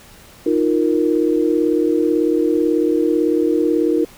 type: chord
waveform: sine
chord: Eb suspended second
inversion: none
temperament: equal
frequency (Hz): 311.1 / 349.2 / 466.2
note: Eb4 / F4 / Bb4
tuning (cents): 0 / 0 / 0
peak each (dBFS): -17 / -18 / -19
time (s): 0.46-4.05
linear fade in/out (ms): 5
effects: pink hiss -44 dBFS RMS until 4.17 s